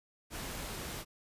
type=noise; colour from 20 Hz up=pink; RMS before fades=-41 dBFS; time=0.3-1.05 s; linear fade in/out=50 ms; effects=resampled to 32000 Hz